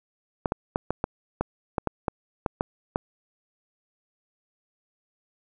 clicks, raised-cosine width 1 ms, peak -10 dBFS, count 12, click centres 0.458 / 0.521 / 0.759 / 0.906 / 1.041 / 1.41 / 1.782 / 1.873 / 2.082 / 2.462 / 2.609 / 2.959 s, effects none

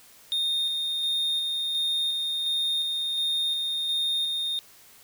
triangle tone with tremolo, 3671 Hz, A#7, 27 cents flat, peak -22 dBFS, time 0.32-4.59 s, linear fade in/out 0 ms, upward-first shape square, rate 1.4 Hz, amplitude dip 25%, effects white hiss -53 dBFS RMS until 5.03 s

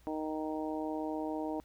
harmonic tone, 155.56 Hz, D#3, in tune, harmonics 2 / 3 / 4 / 5 / 6, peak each -36 / -42 / -41 / -43 / -44 dBFS, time 0.07-1.6 s, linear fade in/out 0 ms, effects added 60 Hz sine -60 dBFS peak until 1.64 s + pink hiss -67 dBFS RMS until 1.64 s

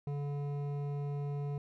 triangle tone with hard clipping, 143.5 Hz, D3, 40 cents flat, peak -36 dBFS, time 0.07-1.58 s, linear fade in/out 2 ms, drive 15 dB, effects none

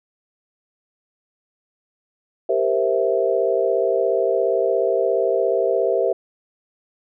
sine chord, C dominant seventh, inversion second, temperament equal, 392 / 466.2 / 523.3 / 659.3 Hz, G4 / Bb4 / C5 / E5, 0 / 0 / 0 / 0 cents, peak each -22 dBFS, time 2.49-6.13 s, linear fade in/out 5 ms, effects none

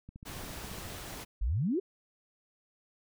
click train, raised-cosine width 5 ms, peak -34 dBFS, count 12, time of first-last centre 0.09-0.854 s, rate 14.4 Hz
pink noise, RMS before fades -43 dBFS, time 0.25-1.25 s, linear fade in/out 20 ms
sine exponential sweep, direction up, 43.65 to 415.3 Hz, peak -27 dBFS, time 1.41-1.8 s, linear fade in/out 10 ms
effects none

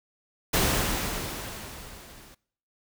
pink noise with level ramp, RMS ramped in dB -22 to -51 dBFS, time 0.53-2.35 s, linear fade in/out 10 ms, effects noise-tail reverb RT60 0.6 s tail -23 dB re dry

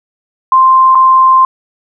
sine tone with dropouts, 1046.5 Hz, C6, in tune, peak -3 dBFS, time 0.52-1.45 s, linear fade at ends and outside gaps 2 ms, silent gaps 0.949-0.953 s, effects none

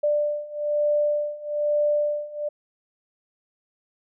sine beating tone pair, 591 / 592.1 Hz, D5 / D5, +11 / +14 cents, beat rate 1.1 Hz, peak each -25 / -23 dBFS, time 0.03-2.49 s, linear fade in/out 10 ms, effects none

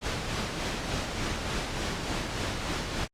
pink noise with tremolo, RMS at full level -30 dBFS, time 0.01-3.08 s, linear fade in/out 50 ms, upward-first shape sine, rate 3.4 Hz, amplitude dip 35%, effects low-pass 6000 Hz 12 dB/octave + Opus 48 kbps

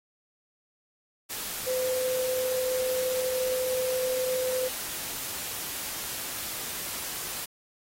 sine tone in noise, 511 Hz, C5, 41 cents flat, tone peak -26 dBFS, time 1.66-4.69 s, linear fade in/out 20 ms, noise white, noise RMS -35 dBFS, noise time 1.29-7.46 s, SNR +6 dB, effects AAC 48 kbps

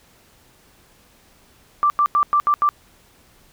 sine tone bursts at uneven times, 1174.7 Hz, D6, in tune, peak -13 dBFS, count 6, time 1.83-1.9 / 1.99-2.06 / 2.15-2.23 / 2.33-2.4 / 2.47-2.54 / 2.62-2.69 s, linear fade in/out 0 ms, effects pink hiss -54 dBFS RMS until 3.52 s

